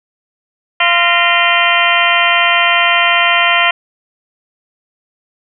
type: harmonic tone with a mistuned harmonic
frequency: 345.3 Hz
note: F4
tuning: 20 cents flat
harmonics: 2 / 3 / 4 / 5 / 6 / 7 / 8 / 9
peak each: -17 / -17 / -17 / -17 / -17 / -17 / -17 / -17 dBFS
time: 0.8-3.71 s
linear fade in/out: 5 ms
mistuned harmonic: 5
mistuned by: +110 cents
effects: none